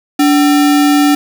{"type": "tone with sample-and-hold", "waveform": "sine", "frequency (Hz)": 289.8, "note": "D4", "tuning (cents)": -23, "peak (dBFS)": -6, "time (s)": [0.19, 1.15], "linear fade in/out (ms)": 5, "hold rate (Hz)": 1050, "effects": []}